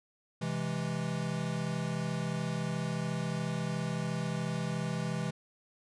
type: chord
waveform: square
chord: C augmented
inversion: none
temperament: equal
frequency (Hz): 130.81 / 164.81 / 207.7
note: C3 / E3 / G#3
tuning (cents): 0 / 0 / 0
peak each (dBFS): -38 / -35 / -39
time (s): 0.41-5.31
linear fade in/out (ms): 10
effects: resampled to 22050 Hz